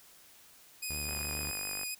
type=tone with vibrato; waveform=10% pulse; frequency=2489 Hz; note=D#7; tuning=in tune; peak=-27 dBFS; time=0.82-1.95 s; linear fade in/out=10 ms; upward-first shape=sine; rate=7.4 Hz; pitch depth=13 cents each way
type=tone; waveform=sawtooth; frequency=74.2 Hz; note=D2; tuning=18 cents sharp; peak=-36 dBFS; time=0.9-1.51 s; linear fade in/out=0 ms
type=click train; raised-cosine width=0.5 ms; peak=-28 dBFS; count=38; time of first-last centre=1.09-1.833 s; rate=49.8 Hz
effects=white hiss -58 dBFS RMS until 1.99 s